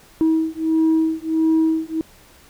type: beating tone pair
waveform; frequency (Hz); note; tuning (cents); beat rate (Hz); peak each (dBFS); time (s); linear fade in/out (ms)
sine; 319.8 / 321.3; D#4 / E4; +48 / -44; 1.5; -17; 0.21-2.01; 0
effects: tanh soft clip ceiling -11 dBFS + pink hiss -49 dBFS RMS until 2.49 s